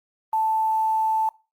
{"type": "tone with quantisation", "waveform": "sine", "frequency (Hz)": 880, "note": "A5", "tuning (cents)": 0, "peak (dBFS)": -19, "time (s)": [0.33, 1.29], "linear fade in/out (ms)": 2, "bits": 8, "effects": ["noise-tail reverb RT60 0.3 s tail -22 dB re dry", "Opus 24 kbps"]}